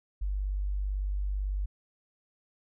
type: tone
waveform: sine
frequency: 49 Hz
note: G1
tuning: in tune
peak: -28 dBFS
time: 0.21-1.66 s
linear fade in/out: 10 ms
effects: none